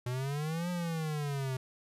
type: exponential two-way sweep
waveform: square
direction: up then down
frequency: 121.4 to 179.2 to 128.4 Hz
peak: -33 dBFS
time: 0.06-1.57 s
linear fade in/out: 5 ms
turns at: 0.7 s
effects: resampled to 32000 Hz